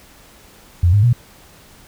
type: tone with pitch steps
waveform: sine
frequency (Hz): 87.31 / 102.64 / 120.65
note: F2 / G#2 / B2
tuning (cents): 0 / -20 / -40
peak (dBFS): -9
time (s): 0.83-1.13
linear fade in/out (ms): 5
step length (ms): 100
effects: pink hiss -46 dBFS RMS until 1.87 s